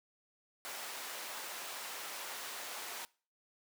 pink high-pass noise, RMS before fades -44 dBFS, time 0.65-3.05 s, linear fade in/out 0 ms, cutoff 700 Hz, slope 12 dB/octave, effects noise-tail reverb RT60 0.4 s tail -23 dB re dry

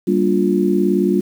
sine chord, G minor seventh, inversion none, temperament just, 196 / 235.2 / 294 / 352.8 Hz, G3 / Bb3 / D4 / F4, 0 / +16 / +2 / +18 cents, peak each -17 / -22 / -20 / -17 dBFS, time 0.07-1.21 s, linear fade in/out 10 ms, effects 7-bit

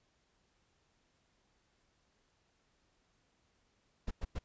brown noise bursts, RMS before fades -36 dBFS, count 3, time 4.07-4.39 s, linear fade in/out 10 ms, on 40 ms, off 100 ms, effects pink hiss -75 dBFS RMS until 4.44 s + resampled to 16000 Hz

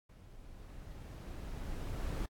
brown noise with level ramp, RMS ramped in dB -55 to -36 dBFS, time 0.09-2.26 s, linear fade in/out 5 ms, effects AAC 64 kbps

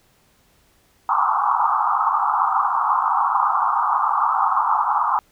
white band-pass noise, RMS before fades -19 dBFS, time 1.09-5.19 s, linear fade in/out 0 ms, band 780 to 1300 Hz, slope 96 dB/octave, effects pink hiss -59 dBFS RMS until 5.31 s

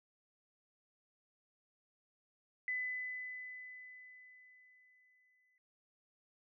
sine tone with exponential decay, 2006 Hz, B6, 26 cents sharp, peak -34 dBFS, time 2.68-5.58 s, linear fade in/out 1 ms, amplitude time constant 630 ms, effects none

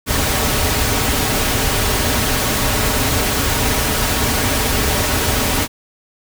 pink noise with comb filter, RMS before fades -17 dBFS, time 0.06-5.68 s, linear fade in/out 50 ms, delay 5.8 ms, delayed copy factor -0.5, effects none

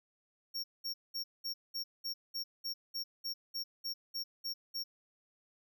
square tone bursts, 5520 Hz, F8, 21 cents flat, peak -36 dBFS, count 15, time 0.54-4.84 s, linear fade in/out 20 ms, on 100 ms, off 200 ms, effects none

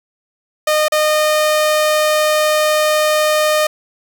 sawtooth tone with dropouts, 612 Hz, D#5, 29 cents flat, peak -8 dBFS, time 0.67-3.67 s, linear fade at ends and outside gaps 5 ms, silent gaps 0.883-0.92 s, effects none

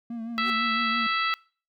triangle tone with vibrato, 229.9 Hz, A#3, 24 cents flat, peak -29 dBFS, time 0.1-1.07 s, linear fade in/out 5 ms, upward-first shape triangle, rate 6 Hz, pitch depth 57 cents each way
sawtooth tone with exponential growth, 382.8 Hz, G4, 41 cents flat, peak -32 dBFS, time 0.33-0.5 s, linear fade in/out 0 ms, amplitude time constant 36 ms
harmonic tone, 659.3 Hz, E5, in tune, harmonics 2 / 3 / 4 / 5 / 6 / 7, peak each -26 / -30 / -32 / -34 / -36 / -37 dBFS, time 0.38-1.34 s, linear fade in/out 0 ms
effects noise-tail reverb RT60 0.4 s tail -24 dB re dry

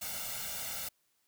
white noise with comb filter, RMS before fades -39 dBFS, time 0.01-0.89 s, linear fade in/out 10 ms, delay 1.4 ms, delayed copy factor +0.85, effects white hiss -75 dBFS RMS until 1.27 s

